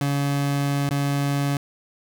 30% pulse tone with dropouts, 141.4 Hz, C#3, 35 cents sharp, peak -18 dBFS, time 0.01-1.57 s, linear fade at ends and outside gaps 2 ms, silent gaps 0.891-0.909 s, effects none

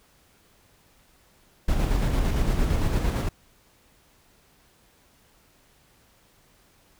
brown noise with tremolo, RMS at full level -22 dBFS, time 1.68-3.29 s, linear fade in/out 5 ms, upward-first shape square, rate 8.8 Hz, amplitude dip 30%, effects pink hiss -60 dBFS RMS until 6.99 s

